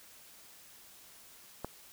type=click; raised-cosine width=1 ms; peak=-22 dBFS; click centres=1.646 s; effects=white hiss -56 dBFS RMS until 1.92 s